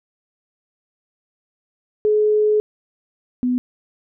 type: tone pair in turn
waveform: sine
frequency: 424.5 / 249.1 Hz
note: G#4 / B3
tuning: +38 / +15 cents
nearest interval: major sixth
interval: 923 cents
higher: first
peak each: -13 / -16 dBFS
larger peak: first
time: 2.05-2.6 / 3.43-3.58 s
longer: first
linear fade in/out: 0 ms
effects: none